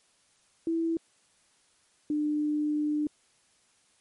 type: tone pair in turn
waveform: sine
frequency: 329.6 / 299.3 Hz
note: E4 / D4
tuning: 0 / +33 cents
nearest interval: major second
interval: 167 cents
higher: first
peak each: -25 dBFS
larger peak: neither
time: 0.67-0.97 / 2.1-3.07 s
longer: second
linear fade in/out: 2 ms
effects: white hiss -66 dBFS RMS until 4 s + MP3 48 kbps